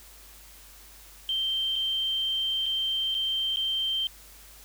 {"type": "tone with dropouts", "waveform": "sine", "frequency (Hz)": 3136, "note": "G7", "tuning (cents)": 0, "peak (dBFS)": -25, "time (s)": [1.29, 4.07], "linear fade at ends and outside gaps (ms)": 1, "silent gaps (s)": [[1.757, 1.761], [2.659, 2.663], [3.144, 3.149], [3.56, 3.57]], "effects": ["added 50 Hz sine -53 dBFS peak until 4.64 s", "white hiss -51 dBFS RMS until 4.64 s"]}